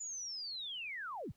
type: linear sweep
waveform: sine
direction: down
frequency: 7040 to 48.07 Hz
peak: -40 dBFS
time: 0-1.32 s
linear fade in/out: 10 ms
effects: pink hiss -74 dBFS RMS until 1.36 s